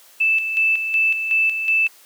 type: tone with tremolo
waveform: sine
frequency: 2637 Hz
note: E7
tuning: in tune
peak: -14 dBFS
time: 0.2-1.88 s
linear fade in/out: 10 ms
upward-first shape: square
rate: 2.7 Hz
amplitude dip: 55%
effects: white hiss -49 dBFS RMS until 2.05 s + high-pass 400 Hz 12 dB/octave